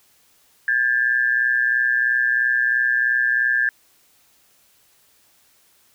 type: tone pair together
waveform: sine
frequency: 1612 / 1735 Hz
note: G6 / A6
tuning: +48 / -25 cents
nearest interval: minor second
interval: 127 cents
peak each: -19 dBFS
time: 0.68-3.69 s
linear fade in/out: 2 ms
effects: white hiss -58 dBFS RMS until 5.94 s